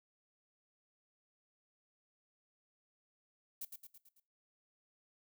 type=noise with echo; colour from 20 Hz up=violet; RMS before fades=-43 dBFS; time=3.61-3.65 s; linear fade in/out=5 ms; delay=110 ms; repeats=5; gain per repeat=-5 dB; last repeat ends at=4.2 s; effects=noise-tail reverb RT60 0.3 s tail -19 dB re dry